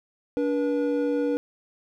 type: tone pair together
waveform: triangle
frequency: 288.6 / 482.8 Hz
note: D4 / B4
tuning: -30 / -39 cents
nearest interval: major sixth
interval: 891 cents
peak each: -23 dBFS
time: 0.37-1.37 s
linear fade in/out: 0 ms
effects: none